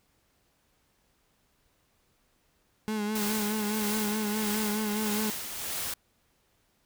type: tone with vibrato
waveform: 35% pulse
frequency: 212.1 Hz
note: G#3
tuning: 37 cents sharp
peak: -27 dBFS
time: 2.88-5.3 s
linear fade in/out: 0 ms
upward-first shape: sine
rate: 4.8 Hz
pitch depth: 45 cents each way
type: noise with tremolo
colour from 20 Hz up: white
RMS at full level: -33 dBFS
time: 3.15-5.94 s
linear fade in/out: 5 ms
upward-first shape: sine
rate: 1.6 Hz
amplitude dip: 45%
effects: pink hiss -70 dBFS RMS until 6.85 s